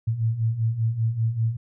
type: beating tone pair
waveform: sine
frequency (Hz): 110 / 115.1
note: A2 / A#2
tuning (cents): 0 / -22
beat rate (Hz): 5.1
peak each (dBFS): -27 / -22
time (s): 0.07-1.57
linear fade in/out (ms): 10
effects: none